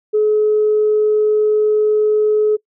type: tone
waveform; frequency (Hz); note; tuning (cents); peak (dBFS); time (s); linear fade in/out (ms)
sine; 425.9; G#4; +44; -10; 0.13-2.57; 20
effects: noise-tail reverb RT60 0.1 s tail -24 dB re dry + tanh soft clip ceiling -6 dBFS